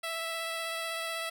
10% pulse tone with vibrato, 659.3 Hz, E5, in tune, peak -25 dBFS, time 0.03-1.3 s, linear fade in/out 10 ms, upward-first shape triangle, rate 16 Hz, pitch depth 15 cents each way, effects none

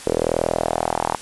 sawtooth tone with band-pass filter sweep, 40.94 Hz, E1, 11 cents flat, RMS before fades -22 dBFS, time 0.06-1.16 s, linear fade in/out 10 ms, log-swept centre 460 to 910 Hz, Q 3.7, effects white hiss -37 dBFS RMS until 1.21 s + resampled to 24000 Hz

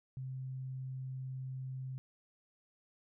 sine tone, 130.81 Hz, C3, in tune, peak -39 dBFS, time 0.17-1.98 s, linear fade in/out 0 ms, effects none

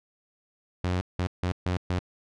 sawtooth tone bursts at uneven times, 90.3 Hz, F#2, 42 cents flat, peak -21 dBFS, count 5, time 0.84-1.01 / 1.19-1.27 / 1.43-1.52 / 1.66-1.77 / 1.9-1.99 s, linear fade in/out 0 ms, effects low-pass 5000 Hz 12 dB/octave

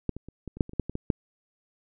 clicks, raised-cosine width 3 ms, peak -13 / -24 / -29 / -23 / -28 / -8 / -28 / -29 / -12 / -20 / -18 / -9 dBFS, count 12, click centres 0.093 / 0.166 / 0.286 / 0.477 / 0.57 / 0.608 / 0.694 / 0.734 / 0.797 / 0.896 / 0.954 / 1.102 s, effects none

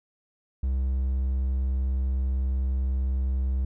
triangle tone, 65.41 Hz, C2, in tune, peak -21 dBFS, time 0.63-3.65 s, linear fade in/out 5 ms, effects none

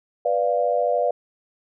sine chord, B diminished, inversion none, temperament equal, 493.9 / 587.3 / 698.5 Hz, B4 / D5 / F5, 0 / 0 / 0 cents, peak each -23 / -22 / -23 dBFS, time 0.25-1.11 s, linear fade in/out 5 ms, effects none

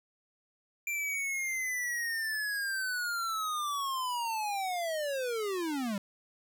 square linear sweep, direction down, 2368 to 190.1 Hz, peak -32 dBFS, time 0.87-5.98 s, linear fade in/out 2 ms, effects none

